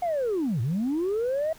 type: linear two-way sweep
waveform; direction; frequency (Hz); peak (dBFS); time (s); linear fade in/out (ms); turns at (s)
sine; down then up; 730 to 105.1 to 652; -22; 0.02-1.53; 5; 0.61
effects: tanh soft clip ceiling -21 dBFS + pink hiss -52 dBFS RMS until 1.58 s